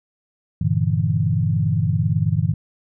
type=chord; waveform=sine; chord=E half-diminished seventh; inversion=first; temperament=equal; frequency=98 / 116.54 / 146.83 / 164.81 Hz; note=G2 / Bb2 / D3 / E3; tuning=0 / 0 / 0 / 0 cents; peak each=-22 dBFS; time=0.61-2.54 s; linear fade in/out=5 ms; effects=none